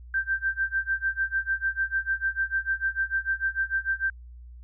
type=tone with tremolo; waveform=sine; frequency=1568 Hz; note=G6; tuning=in tune; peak=-21 dBFS; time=0.14-4.1 s; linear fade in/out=2 ms; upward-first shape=sine; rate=6.7 Hz; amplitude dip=95%; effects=added 60 Hz sine -42 dBFS peak until 4.63 s